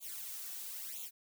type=noise with flanger; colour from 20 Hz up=blue; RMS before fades=-44 dBFS; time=0-1.11 s; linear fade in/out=50 ms; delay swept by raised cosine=0.28 to 2.68 ms; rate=1 Hz; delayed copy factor=+0.85; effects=none